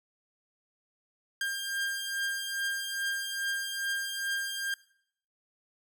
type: beating tone pair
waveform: sawtooth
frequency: 1600 / 1602.4 Hz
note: G6 / G6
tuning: +35 / +38 cents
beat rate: 2.4 Hz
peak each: -29 / -33 dBFS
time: 1.41-4.74 s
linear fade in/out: 2 ms
effects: noise-tail reverb RT60 0.7 s tail -21 dB re dry